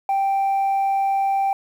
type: tone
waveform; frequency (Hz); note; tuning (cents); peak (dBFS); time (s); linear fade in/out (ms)
sine; 784; G5; 0; -15; 0.09-1.53; 2
effects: tanh soft clip ceiling -16 dBFS + 8-bit